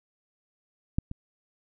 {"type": "clicks", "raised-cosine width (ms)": 5, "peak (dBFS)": [-12, -23], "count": 2, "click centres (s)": [0.985, 1.114], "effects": []}